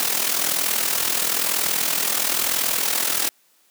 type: noise with amplitude modulation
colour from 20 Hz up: white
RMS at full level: -19 dBFS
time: 0-3.29 s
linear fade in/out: 0 ms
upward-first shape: sine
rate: 41 Hz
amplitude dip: 65%
effects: white hiss -60 dBFS RMS until 3.7 s + high-pass 200 Hz 12 dB/octave